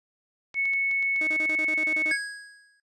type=tone; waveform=sine; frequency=2206 Hz; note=C#7; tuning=9 cents flat; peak=-22 dBFS; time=0.54-2.18 s; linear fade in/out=50 ms
type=clicks; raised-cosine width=0.2 ms; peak=-27 dBFS; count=8; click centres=0.543 / 0.655 / 0.735 / 0.913 / 1.026 / 1.162 / 1.328 / 1.498 s
type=tone bursts; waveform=30% pulse; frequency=311.1 Hz; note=D#4; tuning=in tune; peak=-31 dBFS; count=10; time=1.21-2.118 s; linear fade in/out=2 ms; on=62 ms; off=32 ms
type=tone with exponential decay; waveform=square; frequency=1655 Hz; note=G#6; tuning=6 cents flat; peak=-25 dBFS; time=2.11-2.8 s; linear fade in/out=2 ms; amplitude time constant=150 ms
effects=noise-tail reverb RT60 0.1 s tail -17 dB re dry + resampled to 24000 Hz